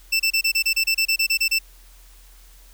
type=tone bursts; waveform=25% pulse; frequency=2665 Hz; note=E7; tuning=18 cents sharp; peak=-13 dBFS; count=14; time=0.12-1.589 s; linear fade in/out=10 ms; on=78 ms; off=29 ms; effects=added 42 Hz sine -46 dBFS peak until 2.73 s + white hiss -53 dBFS RMS until 2.73 s